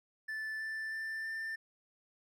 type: tone with pitch steps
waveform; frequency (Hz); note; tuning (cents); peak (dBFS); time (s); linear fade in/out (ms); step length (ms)
triangle; 1754 / 1765.2 / 1776.4 / 1787.8; A6 / A6 / A6 / A6; -6 / +5 / +16 / +27; -35; 0.28-1.56; 10; 320
effects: none